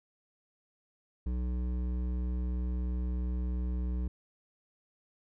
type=tone with hard clipping; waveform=triangle; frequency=61.5 Hz; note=B1; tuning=7 cents flat; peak=-32 dBFS; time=1.26-4.08 s; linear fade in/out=5 ms; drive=15 dB; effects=none